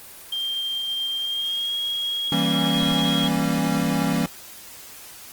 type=tone with pitch glide; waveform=sine; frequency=3180 to 3288 Hz; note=G7 to G#7; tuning=+24 to -18 cents; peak=-23 dBFS; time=0.32-3.28 s; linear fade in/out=5 ms; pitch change=+58 cents; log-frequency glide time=1.18-1.75 s
type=chord; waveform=square; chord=E diminished seventh; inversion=none; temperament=equal with one note detuned; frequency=164.81 / 196 / 233.1 / 273.7 Hz; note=E3 / G3 / Bb3 / Db4; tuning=0 / 0 / 0 / -22 cents; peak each=-26 / -27 / -27 / -26 dBFS; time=2.32-4.26 s; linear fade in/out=2 ms
effects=white hiss -42 dBFS RMS until 5.32 s + Opus 24 kbps